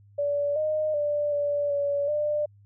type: tone with pitch steps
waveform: sine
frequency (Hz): 576 / 616 / 588 / 579 / 570 / 596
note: D5 / D#5 / D5 / D5 / C#5 / D5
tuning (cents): -34 / -17 / +2 / -25 / +48 / +25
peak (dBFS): -23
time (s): 0.18-2.46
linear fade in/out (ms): 10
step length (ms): 380
effects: added 101 Hz sine -52 dBFS peak until 2.65 s